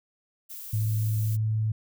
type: noise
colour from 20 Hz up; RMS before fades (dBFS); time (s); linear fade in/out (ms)
violet; -40; 0.49-1.37; 20
type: tone with pitch glide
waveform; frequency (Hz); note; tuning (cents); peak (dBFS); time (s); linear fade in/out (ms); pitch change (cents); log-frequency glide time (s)
sine; 108.3 to 109.18; A2 to A2; -27 to -13; -23; 0.73-1.72; 5; +14; 1.24-1.44
effects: none